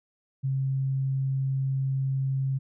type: tone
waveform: sine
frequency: 134.4 Hz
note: C3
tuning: 47 cents sharp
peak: -24 dBFS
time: 0.43-2.59 s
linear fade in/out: 20 ms
effects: none